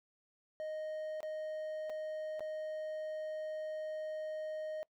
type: tone with dropouts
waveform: triangle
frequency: 621 Hz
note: D#5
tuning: 3 cents flat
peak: -36 dBFS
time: 0.6-4.83 s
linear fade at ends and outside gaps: 0 ms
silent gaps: 1.205-1.23 / 1.896-1.9 / 2.395-2.406 s
effects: noise-tail reverb RT60 0.1 s tail -24 dB re dry